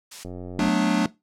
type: noise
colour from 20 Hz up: blue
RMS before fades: -33 dBFS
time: 0.11-0.24 s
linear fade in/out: 10 ms
type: click train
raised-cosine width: 2 ms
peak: -23 dBFS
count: 40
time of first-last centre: 0.25-0.683 s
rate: 90 Hz
type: chord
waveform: square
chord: B minor seventh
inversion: second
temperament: equal with one note detuned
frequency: 185 / 218.9 / 246.9 / 293.7 Hz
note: F#3 / A3 / B3 / D4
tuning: 0 / -9 / 0 / 0 cents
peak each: -25 / -25 / -28 / -24 dBFS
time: 0.59-1.06 s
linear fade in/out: 2 ms
effects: noise-tail reverb RT60 0.2 s tail -18 dB re dry + low-pass 7000 Hz 12 dB/octave